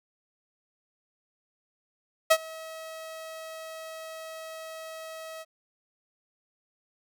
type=tone with ADSR envelope; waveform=sawtooth; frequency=642 Hz; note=E5; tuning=46 cents flat; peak=-11 dBFS; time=2.3-5.45 s; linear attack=13 ms; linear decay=57 ms; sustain=-24 dB; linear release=37 ms; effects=none